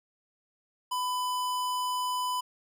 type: tone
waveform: square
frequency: 1000 Hz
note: B5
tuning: 21 cents sharp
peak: -29 dBFS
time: 0.91-2.41 s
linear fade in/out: 10 ms
effects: none